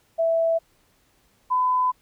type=tone pair in turn; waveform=sine; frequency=659.3 / 1007.5 Hz; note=E5 / B5; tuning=0 / +34 cents; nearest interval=perfect fifth; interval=734 cents; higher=second; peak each=-18 / -18 dBFS; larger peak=neither; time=0.18-0.59 / 1.5-1.92 s; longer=second; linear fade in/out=20 ms; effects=pink hiss -63 dBFS RMS until 2.01 s